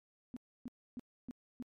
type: tone bursts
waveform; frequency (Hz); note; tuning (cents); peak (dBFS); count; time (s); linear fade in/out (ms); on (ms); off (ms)
sine; 245.8; B3; -8; -40; 5; 0.34-1.625; 0; 25; 290
effects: MP3 64 kbps